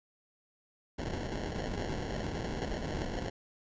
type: noise with sample-and-hold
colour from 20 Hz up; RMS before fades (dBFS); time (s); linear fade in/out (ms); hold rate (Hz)
pink; -36; 0.98-3.3; 10; 1225
effects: resampled to 16000 Hz